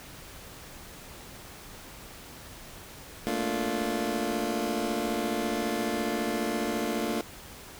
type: chord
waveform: 25% pulse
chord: Bb major seventh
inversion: third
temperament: just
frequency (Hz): 218.5 / 233.1 / 291.4 / 349.6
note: A3 / Bb3 / D4 / F4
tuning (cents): -12 / 0 / -13 / +2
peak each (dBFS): -30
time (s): 3.27-7.21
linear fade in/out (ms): 0
effects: pink hiss -46 dBFS RMS until 7.79 s